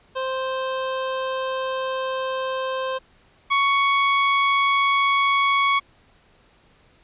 25% pulse tone pair in turn, 523.3 / 1113 Hz, C5 / C#6, 0 / +7 cents, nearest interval octave + minor second, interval 1307 cents, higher second, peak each -20 / -13 dBFS, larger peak second, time 0.15-2.99 / 3.5-5.8 s, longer first, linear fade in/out 20 ms, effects pink hiss -57 dBFS RMS until 7.03 s + resampled to 8000 Hz

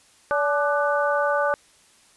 sine tone cluster, 576 / 863 / 1185 / 1489 Hz, D5 / A5 / D6 / F#6, -34 / -34 / +15 / +11 cents, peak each -22 / -27 / -26 / -26 dBFS, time 0.31-1.54 s, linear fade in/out 0 ms, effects white hiss -56 dBFS RMS until 2.16 s + resampled to 24000 Hz

